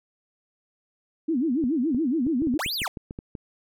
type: tone with vibrato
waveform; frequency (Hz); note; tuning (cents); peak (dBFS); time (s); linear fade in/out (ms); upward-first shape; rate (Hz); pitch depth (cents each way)
sine; 281.6; C#4; +27; -21; 1.28-2.58; 10; sine; 7.1; 300
type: clicks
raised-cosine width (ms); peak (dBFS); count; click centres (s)
3; -22; 12; 1.639 / 1.947 / 2.267 / 2.42 / 2.471 / 2.54 / 2.662 / 2.818 / 2.972 / 3.109 / 3.189 / 3.352
type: linear two-way sweep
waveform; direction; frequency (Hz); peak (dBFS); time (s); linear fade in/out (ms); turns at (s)
square; up then down; 441.6 to 5030 to 590; -27; 2.59-2.88; 2; 2.74
effects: none